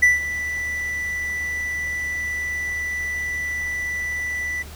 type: tone with ADSR envelope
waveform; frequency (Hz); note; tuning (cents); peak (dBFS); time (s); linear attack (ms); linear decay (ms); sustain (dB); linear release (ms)
triangle; 1975.5; B6; 0; -8; 0.02-4.63; 11; 160; -14; 14
effects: added 74 Hz sine -37 dBFS peak until 4.75 s + pink hiss -42 dBFS RMS until 4.75 s